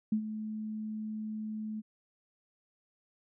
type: tone with ADSR envelope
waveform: sine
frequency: 215.9 Hz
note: A3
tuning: 33 cents flat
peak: -24 dBFS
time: 0.12-1.82 s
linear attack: 5 ms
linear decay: 84 ms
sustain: -11 dB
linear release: 30 ms
effects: none